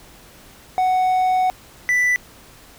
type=tone pair in turn; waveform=triangle; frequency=742 / 1980.9 Hz; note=F#5 / B6; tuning=+5 / +5 cents; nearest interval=octave + perfect fourth; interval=1700 cents; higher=second; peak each=-13 dBFS; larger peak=neither; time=0.78-1.5 / 1.89-2.16 s; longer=first; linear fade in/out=0 ms; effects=pink hiss -46 dBFS RMS until 2.78 s